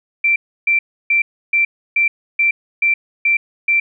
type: tone bursts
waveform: sine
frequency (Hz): 2349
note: D7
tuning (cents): 0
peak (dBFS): -11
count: 9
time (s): 0.24-3.8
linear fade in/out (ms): 5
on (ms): 120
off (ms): 310
effects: none